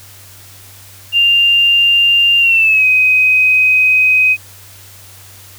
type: tone with pitch glide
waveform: sine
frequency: 2793 to 2517 Hz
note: F7 to D#7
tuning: -1 to +19 cents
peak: -7 dBFS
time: 1.12-4.37 s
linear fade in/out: 50 ms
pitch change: -180 cents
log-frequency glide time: 2.39-2.86 s
effects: added 97 Hz sine -41 dBFS peak until 5.58 s + white hiss -39 dBFS RMS until 5.58 s